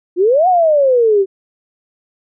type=exponential two-way sweep; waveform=sine; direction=up then down; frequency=336.8 to 754 to 376.7 Hz; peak=-8 dBFS; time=0.16-1.26 s; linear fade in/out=50 ms; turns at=0.48 s; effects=none